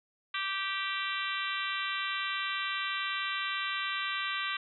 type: harmonic tone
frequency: 390.2 Hz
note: G4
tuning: 8 cents flat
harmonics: 3 / 4 / 5 / 6 / 7 / 8 / 9 / 10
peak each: -37 / -38 / -39 / -40 / -40 / -41 / -42 / -42 dBFS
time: 0.34-4.57 s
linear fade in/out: 5 ms
effects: none